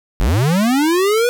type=linear sweep; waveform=square; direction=up; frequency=36 to 493.9 Hz; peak=-13 dBFS; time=0.2-1.29 s; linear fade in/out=0 ms; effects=none